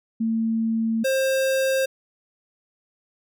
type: tone pair in turn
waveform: sine / square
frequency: 225 / 531.3 Hz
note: A3 / C5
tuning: +39 / +26 cents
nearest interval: octave + minor third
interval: 1487 cents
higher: second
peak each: -20 dBFS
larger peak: neither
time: 0.2-1.04 / 1.04-1.86 s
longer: first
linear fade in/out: 10 ms
effects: none